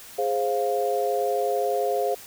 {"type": "chord", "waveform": "sine", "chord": "F minor", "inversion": "first", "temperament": "equal with one note detuned", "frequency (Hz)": [415.3, 526.9, 698.5], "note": ["Ab4", "C5", "F5"], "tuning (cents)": [0, 12, 0], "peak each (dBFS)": -26, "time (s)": [0.18, 2.15], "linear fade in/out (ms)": 10, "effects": ["white hiss -44 dBFS RMS until 2.26 s"]}